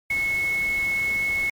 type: tone in noise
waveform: sine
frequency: 2191 Hz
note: C#7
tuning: 21 cents flat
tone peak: -21 dBFS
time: 0.1-1.5 s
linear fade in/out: 5 ms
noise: pink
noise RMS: -38 dBFS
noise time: 0.1-1.5 s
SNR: +14 dB
effects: MP3 96 kbps